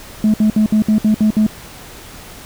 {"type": "tone bursts", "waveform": "sine", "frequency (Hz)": 214.8, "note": "A3", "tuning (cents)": -41, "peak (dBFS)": -7, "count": 8, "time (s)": [0.24, 1.466], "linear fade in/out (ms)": 2, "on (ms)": 99, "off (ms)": 62, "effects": ["tanh soft clip ceiling -7 dBFS", "pink hiss -36 dBFS RMS until 2.45 s"]}